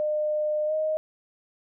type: tone with pitch glide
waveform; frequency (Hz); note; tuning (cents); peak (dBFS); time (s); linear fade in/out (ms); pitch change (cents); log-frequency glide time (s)
sine; 606 to 622.7; D#5 to D#5; -46 to +1; -23; 0-0.97; 0; +47; 0.66-0.73
effects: none